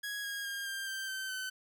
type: tone with pitch steps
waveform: sawtooth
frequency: 1661.2 / 1637.4 / 1613.9 / 1590.8 / 1568 / 1545.5 / 1523.3 Hz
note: G#6 / G#6 / G6 / G6 / G6 / G6 / F#6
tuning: 0 / -25 / +50 / +25 / 0 / -25 / +50 cents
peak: -33 dBFS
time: 0.03-1.5 s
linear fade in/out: 10 ms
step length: 210 ms
effects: none